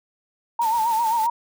sine tone with vibrato, 910 Hz, A#5, 42 cents flat, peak -18 dBFS, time 0.59-1.3 s, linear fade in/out 5 ms, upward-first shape sine, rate 7.6 Hz, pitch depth 77 cents each way
white noise with tremolo, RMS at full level -35 dBFS, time 0.61-1.27 s, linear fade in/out 10 ms, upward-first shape triangle, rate 6.8 Hz, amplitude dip 35%
effects none

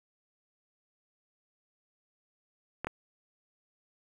clicks, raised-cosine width 0.5 ms, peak -18 dBFS, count 2, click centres 2.846 / 2.87 s, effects 8-bit

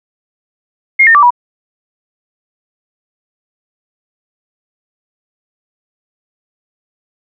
sine tone with pitch steps, 2135 / 1821 / 1164 / 971 Hz, C7 / A#6 / D6 / B5, +34 / -41 / -16 / -30 cents, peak -3 dBFS, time 0.99-1.306 s, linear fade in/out 10 ms, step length 79 ms, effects none

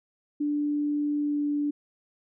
sine tone with pitch glide, 293.6 to 291.9 Hz, D4 to D4, 0 to -10 cents, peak -24 dBFS, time 0.4-1.71 s, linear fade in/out 10 ms, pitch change -10 cents, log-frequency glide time 1.18-1.43 s, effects none

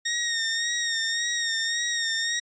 15% pulse tone with vibrato, 1855 Hz, A#6, 9 cents flat, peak -18 dBFS, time 0.05-2.4 s, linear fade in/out 10 ms, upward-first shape sine, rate 1.8 Hz, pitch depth 41 cents each way, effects resampled to 16000 Hz

